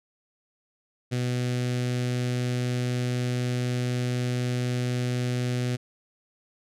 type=tone with notch filter; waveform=sawtooth; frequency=124 Hz; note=B2; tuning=7 cents sharp; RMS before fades=-27 dBFS; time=1.11-5.77 s; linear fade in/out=20 ms; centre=980 Hz; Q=0.91; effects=low-pass 9000 Hz 12 dB/octave